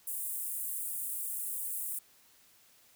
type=high-pass noise; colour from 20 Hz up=pink; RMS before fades=-37 dBFS; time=0.07-1.99 s; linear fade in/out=5 ms; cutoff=8600 Hz; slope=48 dB/octave; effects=white hiss -63 dBFS RMS until 2.95 s